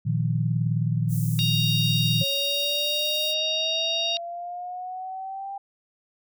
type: chord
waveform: sine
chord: Bb suspended fourth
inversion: none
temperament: just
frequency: 116.54 / 155.39 / 174.81 Hz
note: Bb2 / Eb3 / F3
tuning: 0 / -2 / +2 cents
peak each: -24 / -25 / -30 dBFS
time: 0.05-2.24 s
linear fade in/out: 20 ms
type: high-pass noise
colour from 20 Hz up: white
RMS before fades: -38 dBFS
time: 1.08-3.35 s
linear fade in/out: 50 ms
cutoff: 7100 Hz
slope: 24 dB/octave
type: harmonic tone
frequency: 933 Hz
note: A#5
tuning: 1 cent sharp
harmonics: 3 / 4 / 5 / 6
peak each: -29 / -25 / -35 / -37 dBFS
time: 1.39-4.17 s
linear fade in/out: 0 ms
type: exponential sweep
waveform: sine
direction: up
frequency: 548 to 795 Hz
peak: -31 dBFS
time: 2.21-5.58 s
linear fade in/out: 5 ms
effects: none